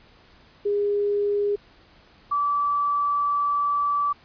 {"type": "tone pair in turn", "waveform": "sine", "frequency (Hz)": [408.9, 1156.5], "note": ["G#4", "D6"], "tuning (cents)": [-27, -27], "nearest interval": "octave + tritone", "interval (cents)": 1800, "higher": "second", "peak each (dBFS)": -20, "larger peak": "neither", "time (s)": [[0.65, 1.56], [2.31, 4.13]], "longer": "second", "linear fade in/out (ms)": 10, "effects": ["pink hiss -54 dBFS RMS until 4.24 s", "resampled to 11025 Hz"]}